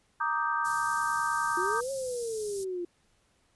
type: chord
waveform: sine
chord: Eb major seventh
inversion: second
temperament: equal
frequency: 932.3 / 1174.7 / 1244.5 / 1568 Hz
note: Bb5 / D6 / Eb6 / G6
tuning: 0 / 0 / 0 / 0 cents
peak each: -32 dBFS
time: 0.2-1.81 s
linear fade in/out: 10 ms
type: band-stop noise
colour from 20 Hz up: white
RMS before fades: -40 dBFS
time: 0.64-2.65 s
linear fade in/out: 20 ms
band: 210 to 5100 Hz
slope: 24 dB/octave
type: exponential two-way sweep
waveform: sine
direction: up then down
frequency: 344.4 to 550 to 344.4 Hz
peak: -31 dBFS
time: 1.57-2.85 s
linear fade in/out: 5 ms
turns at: 1.91 s
effects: pink hiss -69 dBFS RMS until 3.55 s + resampled to 24000 Hz